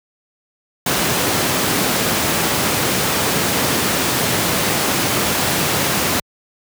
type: high-pass noise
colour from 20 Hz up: pink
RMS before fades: -18 dBFS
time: 0.86-6.2 s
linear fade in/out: 5 ms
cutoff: 120 Hz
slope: 12 dB/octave
effects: high-pass 60 Hz 12 dB/octave